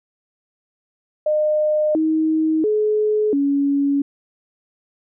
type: tone with pitch steps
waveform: sine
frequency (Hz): 609 / 315.7 / 425.8 / 281.2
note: D#5 / D#4 / G#4 / C#4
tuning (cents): -37 / +25 / +43 / +25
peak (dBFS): -15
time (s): 1.26-4.02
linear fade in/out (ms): 5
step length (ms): 690
effects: none